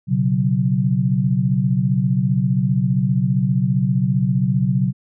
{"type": "chord", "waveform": "sine", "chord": "B suspended second", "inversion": "none", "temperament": "equal with one note detuned", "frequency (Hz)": [123.47, 138.59, 186.18], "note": ["B2", "C#3", "F#3"], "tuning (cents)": [0, 0, 11], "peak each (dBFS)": [-20, -19, -19], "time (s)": [0.07, 4.93], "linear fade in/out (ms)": 50, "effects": []}